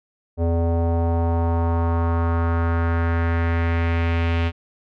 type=tone with low-pass filter sweep; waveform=square; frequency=83.9 Hz; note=E2; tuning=31 cents sharp; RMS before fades=-20 dBFS; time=0.37-4.52 s; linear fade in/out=50 ms; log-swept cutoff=580 to 2800 Hz; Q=2.3; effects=none